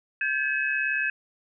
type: tone cluster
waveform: sine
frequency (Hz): 1574 / 1712 / 2564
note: G6 / A6 / E7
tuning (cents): +7 / -48 / -49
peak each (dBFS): -28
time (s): 0.21-1.1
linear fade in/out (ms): 2
effects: none